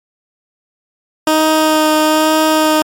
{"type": "tone with vibrato", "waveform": "15% pulse", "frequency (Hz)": 311.1, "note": "D#4", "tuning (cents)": 0, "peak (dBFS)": -3, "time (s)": [1.27, 2.82], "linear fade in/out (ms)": 2, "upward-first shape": "sine", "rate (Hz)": 1.1, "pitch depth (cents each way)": 13, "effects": ["MP3 96 kbps"]}